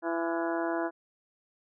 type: harmonic tone with a mistuned harmonic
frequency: 167.4 Hz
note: E3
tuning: 27 cents sharp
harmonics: 2 / 3 / 4 / 5 / 6 / 7 / 8 / 9 / 10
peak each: -31 / -40 / -33 / -40 / -38 / -46 / -46 / -40 / -43 dBFS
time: 0.02-0.91 s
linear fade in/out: 50 ms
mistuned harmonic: 9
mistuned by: -59 cents
effects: none